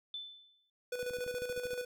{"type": "tone with exponential decay", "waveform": "sine", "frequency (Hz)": 3520, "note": "A7", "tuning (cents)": 0, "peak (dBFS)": -37, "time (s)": [0.14, 0.7], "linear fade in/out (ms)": 2, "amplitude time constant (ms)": 120}
{"type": "tone with tremolo", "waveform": "square", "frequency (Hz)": 493.9, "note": "B4", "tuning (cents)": 0, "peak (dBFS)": -35, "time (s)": [0.92, 1.85], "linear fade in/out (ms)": 5, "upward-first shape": "square", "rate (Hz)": 14, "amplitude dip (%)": 50}
{"type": "click train", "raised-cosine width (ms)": 3, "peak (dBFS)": -38, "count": 10, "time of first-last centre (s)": [1.03, 1.733], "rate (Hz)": 12.8}
{"effects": []}